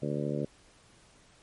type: harmonic tone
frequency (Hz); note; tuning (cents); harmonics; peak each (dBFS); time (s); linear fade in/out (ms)
73; D2; -10; 2 / 3 / 4 / 5 / 6 / 7 / 8; -34 / -36 / -37 / -38 / -39 / -39 / -40; 0.02-0.45; 5
effects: pink hiss -60 dBFS RMS until 1.42 s + MP3 48 kbps